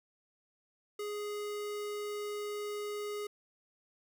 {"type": "tone", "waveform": "square", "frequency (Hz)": 415.3, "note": "G#4", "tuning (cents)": 0, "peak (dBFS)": -37, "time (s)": [0.99, 3.27], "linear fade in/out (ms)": 5, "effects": []}